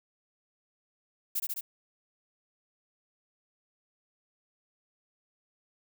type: noise with echo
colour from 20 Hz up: violet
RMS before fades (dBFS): -30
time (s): 1.35-1.4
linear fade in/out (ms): 10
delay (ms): 70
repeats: 3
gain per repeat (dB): -2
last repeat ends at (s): 1.61
effects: none